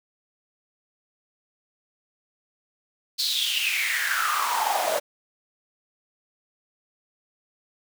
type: noise with high-pass filter sweep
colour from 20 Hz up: pink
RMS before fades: -25 dBFS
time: 3.18-5 s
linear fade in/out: 20 ms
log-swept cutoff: 4400 to 580 Hz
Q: 7.7
effects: none